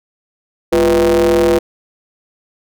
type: ring-modulated tone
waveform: square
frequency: 73.42 Hz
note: D2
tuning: in tune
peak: -7 dBFS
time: 0.72-1.59 s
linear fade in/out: 10 ms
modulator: 420 Hz
effects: none